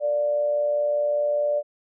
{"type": "tone with amplitude modulation", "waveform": "sine", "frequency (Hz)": 587.3, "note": "D5", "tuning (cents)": 0, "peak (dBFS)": -18, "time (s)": [0, 1.63], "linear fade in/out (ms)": 50, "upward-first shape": "sine", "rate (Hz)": 125, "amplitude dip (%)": 40, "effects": []}